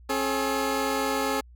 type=tone pair together; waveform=15% pulse; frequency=270 / 427 Hz; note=C#4 / G#4; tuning=-45 / +48 cents; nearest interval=minor sixth; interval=793 cents; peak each=-21 dBFS; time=0.09-1.41 s; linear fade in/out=10 ms; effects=added 60 Hz sine -47 dBFS peak until 1.55 s